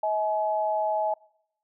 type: tone pair together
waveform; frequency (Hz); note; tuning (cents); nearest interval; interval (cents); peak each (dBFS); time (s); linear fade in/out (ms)
sine; 638.4 / 849; D#5 / G#5; +44 / +38; perfect fourth; 494; -26; 0.03-1.14; 5
effects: noise-tail reverb RT60 0.8 s tail -24 dB re dry